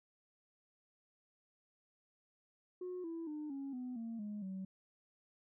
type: tone with pitch steps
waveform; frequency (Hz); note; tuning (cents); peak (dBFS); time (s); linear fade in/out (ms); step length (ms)
sine; 363 / 331 / 301.7 / 275.1 / 250.8 / 228.7 / 208.5 / 190.08; F#4 / E4 / D4 / C#4 / B3 / A#3 / G#3 / F#3; -33 / +7 / +47 / -13 / +27 / -33 / +7 / +47; -39; 2.81-4.65; 5; 230
effects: tanh soft clip ceiling -38 dBFS